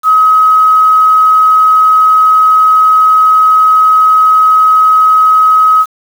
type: tone with quantisation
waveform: sine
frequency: 1272 Hz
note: D#6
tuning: 38 cents sharp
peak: -3 dBFS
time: 0.03-5.86 s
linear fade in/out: 50 ms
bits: 5
effects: none